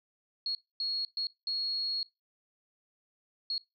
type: tone bursts at uneven times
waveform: sine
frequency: 4314 Hz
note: C#8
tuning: 48 cents flat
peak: -30 dBFS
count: 5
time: 0.46-0.55 / 0.8-1.05 / 1.17-1.27 / 1.47-2.03 / 3.5-3.58 s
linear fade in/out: 2 ms
effects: noise-tail reverb RT60 0.2 s tail -19 dB re dry

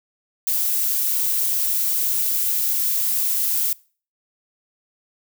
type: noise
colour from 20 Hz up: violet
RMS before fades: -21 dBFS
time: 0.47-3.73 s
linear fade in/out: 2 ms
effects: noise-tail reverb RT60 0.4 s tail -23 dB re dry

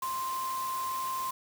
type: tone in noise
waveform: sine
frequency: 1046.5 Hz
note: C6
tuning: in tune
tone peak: -31 dBFS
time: 0.02-1.31 s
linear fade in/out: 5 ms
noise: white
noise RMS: -42 dBFS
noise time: 0.02-1.31 s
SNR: +8 dB
effects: none

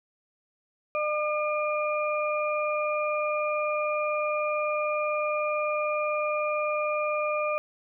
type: harmonic tone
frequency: 603 Hz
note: D5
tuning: 46 cents sharp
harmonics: 1 / 2 / 4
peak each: -27 / -30 / -33 dBFS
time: 0.95-7.58 s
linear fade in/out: 0 ms
effects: none

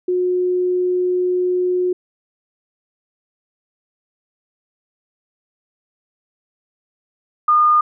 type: tone pair in turn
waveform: sine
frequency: 362.1 / 1218 Hz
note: F#4 / D#6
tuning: -37 / -37 cents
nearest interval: octave + major sixth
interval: 2100 cents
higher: second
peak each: -15 / -10 dBFS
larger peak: second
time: 0.08-1.93 / 7.48-7.81 s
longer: first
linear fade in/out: 5 ms
effects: none

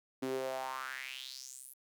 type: tone with high-pass filter sweep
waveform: sawtooth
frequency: 131.1 Hz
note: C3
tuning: 4 cents sharp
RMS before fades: -41 dBFS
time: 0.22-1.74 s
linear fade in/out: 10 ms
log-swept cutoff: 290 to 12000 Hz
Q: 4.6
effects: none

